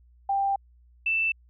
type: tone pair in turn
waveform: sine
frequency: 790 / 2657 Hz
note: G5 / E7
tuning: +13 / +13 cents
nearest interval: octave + major sixth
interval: 2100 cents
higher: second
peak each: -22 dBFS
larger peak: neither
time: 0.29-0.56 / 1.06-1.32 s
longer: first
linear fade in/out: 5 ms
effects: added 60 Hz sine -54 dBFS peak until 1.49 s